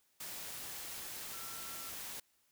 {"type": "tone in noise", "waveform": "sine", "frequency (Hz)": 1351, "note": "E6", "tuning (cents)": 42, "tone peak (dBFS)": -53, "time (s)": [1.33, 1.9], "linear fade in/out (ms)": 5, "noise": "white", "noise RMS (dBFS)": -45, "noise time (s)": [0.2, 2.2], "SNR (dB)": -11, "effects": ["white hiss -74 dBFS RMS until 2.51 s"]}